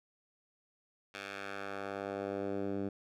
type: tone with band-pass filter sweep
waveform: 10% pulse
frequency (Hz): 99.1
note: G2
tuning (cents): +19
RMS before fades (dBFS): -39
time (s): 1.14-2.89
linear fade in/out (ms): 5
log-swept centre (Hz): 2500 to 260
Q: 1
effects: none